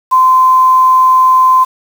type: tone with quantisation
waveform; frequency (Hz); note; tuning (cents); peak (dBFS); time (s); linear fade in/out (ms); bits
sine; 1032; C6; -24; -4; 0.11-1.65; 20; 5
effects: none